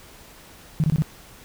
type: tone bursts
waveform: sine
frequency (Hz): 155.56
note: D#3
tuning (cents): 0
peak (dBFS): -16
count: 4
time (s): 0.8-1.021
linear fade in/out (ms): 0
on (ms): 38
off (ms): 23
effects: pink hiss -47 dBFS RMS until 1.44 s